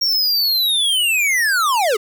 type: linear sweep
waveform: square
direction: down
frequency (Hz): 5588 to 387.3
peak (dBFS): -15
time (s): 0.01-1.97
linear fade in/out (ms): 10
effects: none